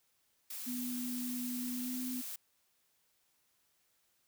blue noise, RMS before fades -43 dBFS, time 0.5-2.36 s, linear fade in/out 5 ms
sine tone with pitch glide, 246.9 to 251.5 Hz, B3 to B3, 0 to +32 cents, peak -37 dBFS, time 0.66-2.22 s, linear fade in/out 20 ms, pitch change +32 cents, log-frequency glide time 1.71-1.94 s
effects white hiss -75 dBFS RMS until 4.27 s

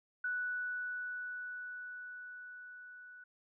sine tone with level ramp, 1480 Hz, F#6, in tune, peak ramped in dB -33 to -51 dBFS, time 0.24-3.24 s, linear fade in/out 5 ms, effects none

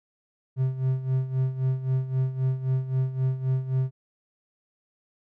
triangle tone with tremolo, 130.81 Hz, C3, in tune, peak -18 dBFS, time 0.56-3.91 s, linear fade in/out 50 ms, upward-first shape sine, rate 3.8 Hz, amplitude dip 75%, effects none

